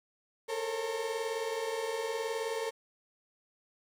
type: tone cluster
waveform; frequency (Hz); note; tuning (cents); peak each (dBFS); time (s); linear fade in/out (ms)
35% pulse; 437.4 / 456.5 / 542; A4 / A#4 / C#5; -10 / -36 / -39; -38 / -33 / -38; 0.48-2.71; 20
effects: low-pass 11000 Hz 12 dB/octave + 10-bit